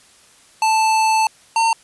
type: tone pair in turn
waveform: square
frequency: 880 / 907.4 Hz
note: A5 / A#5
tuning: 0 / -47 cents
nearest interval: minor second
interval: 53 cents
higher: second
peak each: -14 dBFS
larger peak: neither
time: 0.62-1.27 / 1.56-1.73 s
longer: first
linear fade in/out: 2 ms
effects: white hiss -50 dBFS RMS until 1.83 s + resampled to 24000 Hz